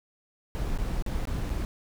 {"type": "noise with dropouts", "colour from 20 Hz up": "brown", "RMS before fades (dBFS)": -29, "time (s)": [0.55, 1.65], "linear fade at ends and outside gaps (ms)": 0, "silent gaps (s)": [[0.776, 0.786], [1.024, 1.063], [1.253, 1.273], [1.494, 1.501]], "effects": []}